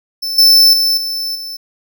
45% pulse tone with level steps, 5290 Hz, E8, 5 cents sharp, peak -18 / -5 / -11 / -18 / -24 dBFS, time 0.22-1.57 s, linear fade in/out 10 ms, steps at 0.38 / 0.73 / 0.97 / 1.35 s, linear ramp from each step 5 ms, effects none

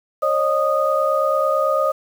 sine tone cluster, 544 / 613 / 1238 Hz, C#5 / D#5 / D#6, -33 / -26 / -9 cents, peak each -20 dBFS, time 0.22-1.92 s, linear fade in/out 10 ms, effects 7-bit

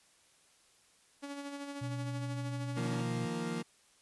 sawtooth tone with tremolo, 282.8 Hz, C#4, 35 cents sharp, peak -35 dBFS, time 1.22-3.02 s, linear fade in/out 20 ms, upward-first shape sine, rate 13 Hz, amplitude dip 45%
sine tone, 123.47 Hz, B2, in tune, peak -36 dBFS, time 1.81-3.26 s, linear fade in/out 10 ms
30% pulse chord, Eb suspended second, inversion none, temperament equal with one note detuned, 154.94 / 174.61 / 233.1 Hz, Eb3 / F3 / Bb3, -7 / 0 / 0 cents, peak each -40 / -36 / -35 dBFS, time 2.76-3.63 s, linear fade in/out 20 ms
effects white hiss -66 dBFS RMS until 4.01 s + resampled to 24000 Hz

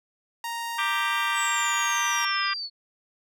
sawtooth tone with pitch glide, 932 to 943.4 Hz, A#5 to A#5, -1 to +20 cents, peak -26 dBFS, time 0.44-2.25 s, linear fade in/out 2 ms, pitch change +21 cents, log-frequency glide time 1.45-2.11 s
harmonic tone, 393.6 Hz, G4, 7 cents sharp, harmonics 3 / 4 / 5 / 6 / 7 / 8 / 9, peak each -28 / -30 / -32 / -34 / -35 / -36 / -37 dBFS, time 0.78-2.54 s, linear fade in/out 10 ms
sine linear sweep, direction down, 7960 to 4348 Hz, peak -30 dBFS, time 1.34-2.7 s, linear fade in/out 50 ms
effects none

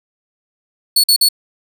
sawtooth tone bursts, 4408 Hz, C#8, 11 cents flat, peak -6 dBFS, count 3, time 0.96-1.288 s, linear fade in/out 5 ms, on 78 ms, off 47 ms, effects none

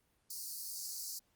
pink high-pass noise, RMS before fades -43 dBFS, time 0.3-1.19 s, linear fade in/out 5 ms, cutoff 4400 Hz, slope 96 dB/octave, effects pink hiss -75 dBFS RMS until 1.35 s + Opus 32 kbps

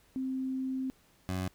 sine / 20% pulse tone pair in turn, 262 / 92.63 Hz, C4 / F#2, +2 / +2 cents, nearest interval octave + tritone, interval 1800 cents, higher first, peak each -31 / -27 dBFS, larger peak second, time 0.16-0.9 / 1.29-1.48 s, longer first, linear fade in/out 0 ms, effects pink hiss -65 dBFS RMS until 1.54 s

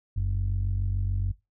sine tone pair together, 47.05 / 94.1 Hz, F#1 / F#2, +30 / +30 cents, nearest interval octave, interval 1200 cents, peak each -25 dBFS, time 0.16-1.32 s, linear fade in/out 10 ms, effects noise-tail reverb RT60 0.2 s tail -19 dB re dry + tanh soft clip ceiling -20 dBFS

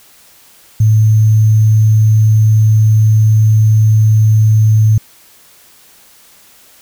sine tone with sample-and-hold, 108.8 Hz, A2, 19 cents flat, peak -5 dBFS, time 0.8-4.98 s, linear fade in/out 5 ms, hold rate 6300 Hz, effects white hiss -44 dBFS RMS until 6.81 s

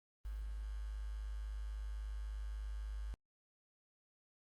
sine tone with quantisation, 51.8 Hz, G#1, 4 cents flat, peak -40 dBFS, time 0.25-3.14 s, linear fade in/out 0 ms, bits 10, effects Opus 32 kbps

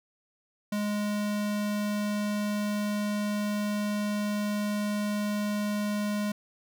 square tone, 207.7 Hz, G#3, in tune, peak -28 dBFS, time 0.72-6.32 s, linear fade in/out 5 ms, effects none

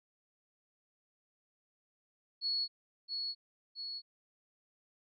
sine tone with echo, 4371 Hz, C#8, 25 cents flat, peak -31 dBFS, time 2.41-2.68 s, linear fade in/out 50 ms, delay 670 ms, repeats 2, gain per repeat -4 dB, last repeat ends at 4.02 s, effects none

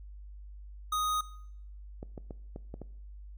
square tone, 1246 Hz, D#6, 2 cents sharp, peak -29 dBFS, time 0.92-1.21 s, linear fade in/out 5 ms
clicks, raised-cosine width 2 ms, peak -28 dBFS, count 6, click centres 2.029 / 2.178 / 2.308 / 2.561 / 2.741 / 2.817 s
effects noise-tail reverb RT60 0.7 s tail -20 dB re dry + added 50 Hz sine -44 dBFS peak until 3.37 s

